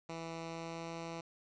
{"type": "tone with pitch glide", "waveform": "10% pulse", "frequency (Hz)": [164.81, 166.24], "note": ["E3", "E3"], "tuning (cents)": [0, 15], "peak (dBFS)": -33, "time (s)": [0.09, 1.21], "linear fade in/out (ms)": 5, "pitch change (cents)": 15, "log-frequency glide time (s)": [0.43, 0.91], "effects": ["resampled to 16000 Hz", "10-bit"]}